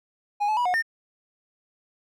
triangle tone with pitch steps, 824 / 860 / 974 / 725 / 1816 Hz, G#5 / A5 / B5 / F#5 / A#6, -14 / -40 / -24 / -35 / -46 cents, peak -19 dBFS, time 0.4-0.825 s, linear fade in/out 20 ms, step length 85 ms, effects none

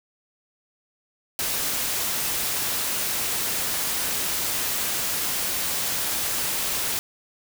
white noise, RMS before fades -26 dBFS, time 1.39-6.99 s, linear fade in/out 0 ms, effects none

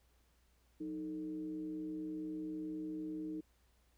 sine tone with frequency modulation, 311.1 Hz, D#4, in tune, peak -39 dBFS, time 0.8-3.41 s, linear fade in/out 10 ms, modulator 131 Hz, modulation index 0.46, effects added 60 Hz sine -70 dBFS peak until 3.97 s + pink hiss -75 dBFS RMS until 3.97 s

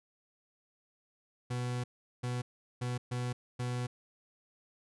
40% pulse tone bursts at uneven times, 123.47 Hz, B2, in tune, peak -32 dBFS, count 5, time 1.5-1.84 / 2.23-2.42 / 2.81-2.98 / 3.11-3.33 / 3.59-3.87 s, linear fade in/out 10 ms, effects resampled to 24000 Hz

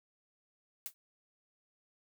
blue noise with exponential decay, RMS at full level -36 dBFS, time 0.86-0.94 s, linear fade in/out 0 ms, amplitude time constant 16 ms, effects none

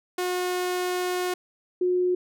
sawtooth / sine tone pair in turn, 361.6 / 361.6 Hz, F#4 / F#4, -40 / -40 cents, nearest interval unison, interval 0 cents, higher neither, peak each -21 / -20 dBFS, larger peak second, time 0.18-1.34 / 1.81-2.15 s, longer first, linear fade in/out 5 ms, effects none

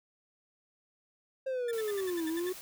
triangle linear two-way sweep, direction down then up, 536 to 314.2 to 374.1 Hz, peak -29 dBFS, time 1.46-2.53 s, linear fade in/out 10 ms, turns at 2.27 s
30% pulse tone bursts, 1760 Hz, A6, in tune, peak -38 dBFS, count 9, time 1.68-2.497 s, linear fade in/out 5 ms, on 33 ms, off 65 ms
white noise, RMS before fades -47 dBFS, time 1.73-2.61 s, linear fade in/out 0 ms
effects none

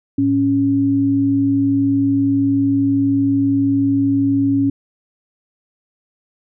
sine tone pair together, 110 / 277.2 Hz, A2 / C#4, 0 / 0 cents, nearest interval octave + major third, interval 1600 cents, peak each -22 / -13 dBFS, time 0.18-4.7 s, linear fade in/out 5 ms, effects none

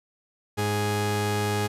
sawtooth tone pair together, 103.83 / 415.3 Hz, G#2 / G#4, 0 / 0 cents, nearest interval 2 octaves, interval 2400 cents, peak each -22 dBFS, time 0.57-1.68 s, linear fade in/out 20 ms, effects resampled to 32000 Hz

